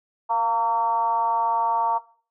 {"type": "tone with frequency modulation", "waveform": "sine", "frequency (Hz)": 917, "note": "A#5", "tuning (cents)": -29, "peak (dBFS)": -19, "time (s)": [0.29, 1.99], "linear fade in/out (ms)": 20, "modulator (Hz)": 222, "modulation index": 0.75, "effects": ["noise-tail reverb RT60 0.4 s tail -17 dB re dry"]}